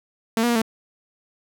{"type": "tone with pitch steps", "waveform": "sawtooth", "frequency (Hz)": [225.5, 239.6, 236.8, 223.2], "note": ["A3", "A#3", "A#3", "A3"], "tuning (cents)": [43, 48, 27, 25], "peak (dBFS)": -14, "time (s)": [0.37, 0.618], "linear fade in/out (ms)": 2, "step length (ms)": 62, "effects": []}